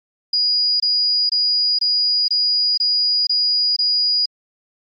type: tone bursts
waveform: sine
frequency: 4895 Hz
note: D#8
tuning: 29 cents flat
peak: -14 dBFS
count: 8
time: 0.33-4.258 s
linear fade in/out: 5 ms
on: 470 ms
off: 24 ms
effects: MP3 32 kbps